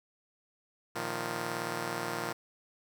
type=chord; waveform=5% pulse; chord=Bb suspended fourth; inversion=none; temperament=just; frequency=116.54 / 155.39 / 174.81 Hz; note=Bb2 / Eb3 / F3; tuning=0 / -2 / +2 cents; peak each=-28 dBFS; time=0.95-2.33 s; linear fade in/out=10 ms; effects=none